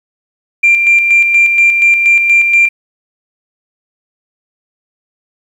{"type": "tone with tremolo", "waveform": "sine", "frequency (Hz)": 2375, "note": "D7", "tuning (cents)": 19, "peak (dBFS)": -3, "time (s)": [0.63, 2.69], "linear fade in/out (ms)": 10, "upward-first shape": "square", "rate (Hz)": 4.2, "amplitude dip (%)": 45, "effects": ["tanh soft clip ceiling 0 dBFS", "7-bit"]}